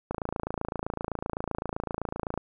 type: click train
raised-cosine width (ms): 1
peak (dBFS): -16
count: 64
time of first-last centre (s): 0.11-2.376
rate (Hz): 27.8
effects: none